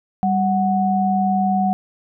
sine tone pair together, 195.83 / 740 Hz, G3 / F#5, -1 / 0 cents, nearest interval octave + major seventh, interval 2301 cents, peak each -18 dBFS, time 0.23-1.73 s, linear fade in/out 0 ms, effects none

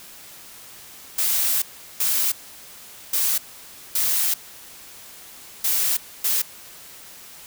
blue noise bursts at uneven times, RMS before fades -21 dBFS, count 6, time 1.18-1.62 / 2-2.32 / 3.13-3.38 / 3.95-4.34 / 5.64-5.97 / 6.24-6.42 s, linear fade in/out 5 ms, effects white hiss -43 dBFS RMS until 7.46 s

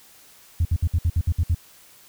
sine tone bursts, 83.7 Hz, E2, 27 cents sharp, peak -15 dBFS, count 9, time 0.6-1.547 s, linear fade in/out 5 ms, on 51 ms, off 61 ms, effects tanh soft clip ceiling -13 dBFS + white hiss -51 dBFS RMS until 2.08 s

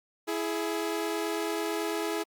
sawtooth tone pair together, 330.9 / 420 Hz, E4 / G#4, +7 / +19 cents, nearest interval major third, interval 412 cents, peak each -28 dBFS, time 0.27-2.24 s, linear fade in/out 20 ms, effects Opus 48 kbps

